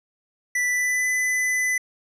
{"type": "tone with pitch glide", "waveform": "square", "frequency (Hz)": [1975.5, 2005], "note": ["B6", "B6"], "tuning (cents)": [0, 26], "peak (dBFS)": -21, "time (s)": [0.55, 1.78], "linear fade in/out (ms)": 5, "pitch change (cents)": 26, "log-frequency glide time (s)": [0.66, 1.07], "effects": ["low-pass 12000 Hz 12 dB/octave"]}